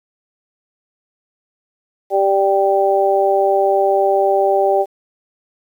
harmonic tone, 196 Hz, G3, in tune, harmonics 2 / 3 / 4, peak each -16 / -16 / -16 dBFS, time 2.1-4.86 s, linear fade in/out 50 ms, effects 8-bit

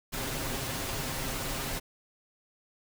pink noise with comb filter, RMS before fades -34 dBFS, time 0.12-1.8 s, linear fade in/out 20 ms, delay 7.5 ms, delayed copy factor +0.5, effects none

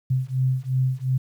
sine beating tone pair, 128.5 / 131.3 Hz, C3 / C3, -31 / +6 cents, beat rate 2.8 Hz, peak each -23 dBFS, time 0.1-1.18 s, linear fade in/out 10 ms, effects 9-bit

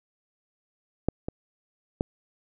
clicks, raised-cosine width 2 ms, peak -9 / -17 / -11 dBFS, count 3, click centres 1.086 / 1.285 / 2.009 s, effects none

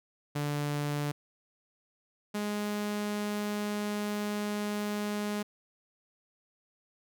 sawtooth tone pair in turn, 146.2 / 207.8 Hz, D3 / G#3, -7 / +1 cents, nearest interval tritone, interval 608 cents, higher second, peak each -26 / -27 dBFS, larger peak first, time 0.35-1.12 / 2.34-5.43 s, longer second, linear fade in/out 10 ms, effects none

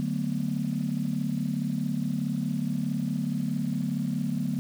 sine chord, B minor seventh, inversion first, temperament just, 148.16 / 185.21 / 222.2 / 246.9 Hz, D3 / F#3 / A3 / B3, +16 / +2 / +17 / 0 cents, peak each -31 dBFS, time 0-4.59 s, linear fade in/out 0 ms, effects tanh soft clip ceiling -17 dBFS + 8-bit

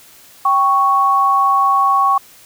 sine tone pair together, 784 / 1108.7 Hz, G5 / C#6, 0 / 0 cents, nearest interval tritone, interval 600 cents, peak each -17 / -11 dBFS, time 0.45-2.18 s, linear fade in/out 5 ms, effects white hiss -44 dBFS RMS until 2.45 s

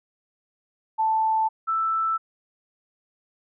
sine tone pair in turn, 881 / 1322.6 Hz, A5 / E6, +2 / +5 cents, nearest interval perfect fifth, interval 703 cents, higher second, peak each -19 / -21 dBFS, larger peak first, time 0.98-1.49 / 1.67-2.18 s, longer neither, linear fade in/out 20 ms, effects none

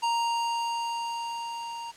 square tone with level ramp, 932.3 Hz, A#5, in tune, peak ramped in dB -24 to -36 dBFS, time 0.02-1.92 s, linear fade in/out 20 ms, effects white hiss -51 dBFS RMS until 1.96 s + low-pass 7000 Hz 12 dB/octave

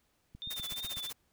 click train, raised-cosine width 5 ms, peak -36 dBFS, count 6, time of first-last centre 0.35-0.971 s, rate 8.05 Hz
sine tone with vibrato, 3583 Hz, A7, 31 cents sharp, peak -38 dBFS, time 0.42-1.1 s, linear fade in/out 0 ms, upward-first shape triangle, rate 2.9 Hz, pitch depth 50 cents each way
white noise with tremolo, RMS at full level -40 dBFS, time 0.5-1.13 s, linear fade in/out 10 ms, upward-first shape sine, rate 15 Hz, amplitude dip 95%
effects pink hiss -74 dBFS RMS until 1.32 s

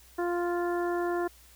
harmonic tone, 349.2 Hz, F4, in tune, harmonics 1 / 2 / 3 / 4 / 5, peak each -28 / -34 / -38 / -40 / -42 dBFS, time 0.18-1.28 s, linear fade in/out 10 ms, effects added 60 Hz sine -57 dBFS peak until 1.55 s + white hiss -57 dBFS RMS until 1.55 s

